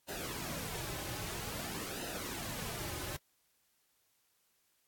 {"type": "noise with flanger", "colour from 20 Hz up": "pink", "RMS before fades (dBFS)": -41, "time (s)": [0.08, 3.17], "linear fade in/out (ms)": 10, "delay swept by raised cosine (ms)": [0.88, 4.38], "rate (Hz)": 0.51, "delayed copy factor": -0.65, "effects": ["white hiss -75 dBFS RMS until 4.87 s", "AAC 64 kbps"]}